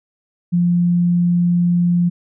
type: tone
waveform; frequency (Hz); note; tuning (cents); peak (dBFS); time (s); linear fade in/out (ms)
sine; 174.6; F3; 0; -12; 0.52-2.1; 20
effects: none